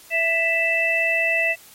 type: harmonic tone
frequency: 661 Hz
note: E5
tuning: 5 cents sharp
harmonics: 1 / 3 / 4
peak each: -25 / -22 / -20 dBFS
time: 0.1-1.56 s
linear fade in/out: 50 ms
effects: white hiss -47 dBFS RMS until 1.74 s + MP3 64 kbps